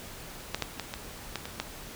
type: clicks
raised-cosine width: 0.2 ms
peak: -29 / -11 / -11 / -15 / -17 / -14 / -20 / -12 dBFS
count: 8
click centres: 0.406 / 0.546 / 0.623 / 0.797 / 0.939 / 1.357 / 1.455 / 1.6 s
effects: pink hiss -44 dBFS RMS until 1.95 s